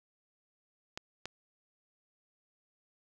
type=clicks; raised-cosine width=0.2 ms; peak=-21 dBFS; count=2; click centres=0.975 / 1.256 s; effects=9-bit